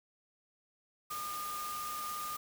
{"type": "tone in noise", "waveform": "sine", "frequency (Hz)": 1214, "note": "D#6", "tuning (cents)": -43, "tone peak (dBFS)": -38, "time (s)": [1.1, 2.37], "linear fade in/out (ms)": 10, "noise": "white", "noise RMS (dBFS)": -44, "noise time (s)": [1.1, 2.37], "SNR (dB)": 3, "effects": []}